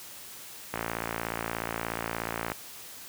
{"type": "click train", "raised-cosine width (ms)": 0.5, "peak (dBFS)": -15, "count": 102, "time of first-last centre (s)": [0.74, 2.518], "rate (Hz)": 56.8, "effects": ["white hiss -45 dBFS RMS until 3.08 s", "high-pass 60 Hz 12 dB/octave"]}